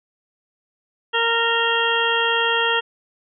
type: harmonic tone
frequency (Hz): 462.3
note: A#4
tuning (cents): -14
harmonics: 1 / 2 / 3 / 4 / 6 / 7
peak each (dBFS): -24 / -24 / -24 / -24 / -24 / -24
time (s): 1.13-2.81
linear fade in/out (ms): 20
effects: none